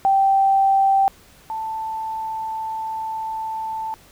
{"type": "tone pair in turn", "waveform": "sine", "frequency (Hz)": [780, 883.5], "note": ["G5", "A5"], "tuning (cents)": [-9, 7], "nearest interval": "major second", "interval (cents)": 216, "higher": "second", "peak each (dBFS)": [-13, -24], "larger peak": "first", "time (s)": [[0.05, 1.08], [1.5, 3.94]], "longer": "second", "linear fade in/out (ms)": 0, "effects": ["pink hiss -50 dBFS RMS until 4.11 s"]}